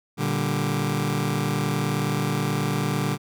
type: chord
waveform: sawtooth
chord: G minor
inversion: first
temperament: just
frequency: 117.6 / 147 / 196 Hz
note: Bb2 / D3 / G3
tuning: +16 / +2 / 0 cents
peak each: -25 / -21 / -24 dBFS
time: 0.17-3.18 s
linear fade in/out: 50 ms
effects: none